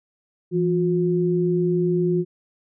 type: tone pair together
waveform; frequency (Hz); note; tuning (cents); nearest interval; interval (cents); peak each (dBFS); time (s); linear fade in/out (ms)
sine; 168.84 / 358.8; E3 / F4; +42 / +47; octave + minor second; 1305; -21 / -20; 0.51-2.25; 50
effects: none